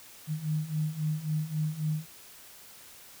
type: beating tone pair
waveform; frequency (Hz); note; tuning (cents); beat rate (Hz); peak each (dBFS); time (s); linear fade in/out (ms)
sine; 152.1 / 155.8; D#3 / D#3; -39 / +3; 3.7; -33 / -30; 0.27-2.06; 50
effects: white hiss -51 dBFS RMS until 3.2 s